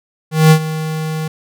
square tone with ADSR envelope, 157.3 Hz, D#3, 19 cents sharp, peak -4 dBFS, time 0.31-1.28 s, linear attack 200 ms, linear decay 77 ms, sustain -15 dB, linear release 5 ms, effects none

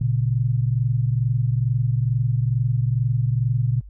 sine tone pair together, 117.73 / 140 Hz, A#2 / C#3, +18 / +18 cents, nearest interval minor third, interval 300 cents, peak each -19 / -23 dBFS, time 0.01-3.81 s, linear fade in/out 5 ms, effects added 50 Hz sine -38 dBFS peak until 3.89 s

